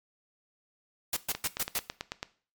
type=noise bursts; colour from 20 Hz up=white; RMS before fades=-30 dBFS; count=5; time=1.13-1.785 s; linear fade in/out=2 ms; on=35 ms; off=120 ms
type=click train; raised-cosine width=0.2 ms; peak=-16 dBFS; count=9; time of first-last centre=1.35-2.229 s; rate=9.1 Hz
effects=noise-tail reverb RT60 0.4 s tail -17 dB re dry + MP3 96 kbps